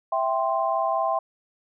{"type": "chord", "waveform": "sine", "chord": "C major", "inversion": "first", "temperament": "equal", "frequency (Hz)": [659.3, 784, 1046.5], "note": ["E5", "G5", "C6"], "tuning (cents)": [0, 0, 0], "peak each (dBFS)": [-25, -26, -26], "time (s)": [0.12, 1.19], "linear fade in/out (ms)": 5, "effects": []}